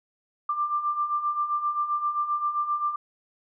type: beating tone pair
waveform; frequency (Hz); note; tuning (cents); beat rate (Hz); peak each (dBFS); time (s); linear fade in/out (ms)
sine; 1180 / 1187.6; D6 / D6; +8 / +19; 7.6; -31 / -25; 0.49-2.96; 5
effects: none